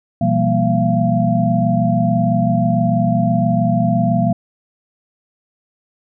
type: tone cluster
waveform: sine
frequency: 122.5 / 169.8 / 195.9 / 234.3 / 683 Hz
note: B2 / F3 / G3 / A#3 / F5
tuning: -14 / -48 / -1 / +9 / -39 cents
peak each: -19 dBFS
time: 0.21-4.33 s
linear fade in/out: 5 ms
effects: none